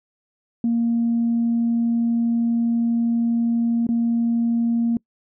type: tone with dropouts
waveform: sine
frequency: 233.1 Hz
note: A#3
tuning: in tune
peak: -16 dBFS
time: 0.64-4.97 s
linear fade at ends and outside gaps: 2 ms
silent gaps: 3.868-3.889 s
effects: noise-tail reverb RT60 0.1 s tail -26 dB re dry + tanh soft clip ceiling -13 dBFS